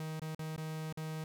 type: tone with dropouts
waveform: 45% pulse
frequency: 157.4 Hz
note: D#3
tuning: 20 cents sharp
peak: -38 dBFS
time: 0-1.24 s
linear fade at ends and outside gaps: 2 ms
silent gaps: 0.197-0.218 / 0.348-0.392 / 0.563-0.578 / 0.926-0.973 s
effects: none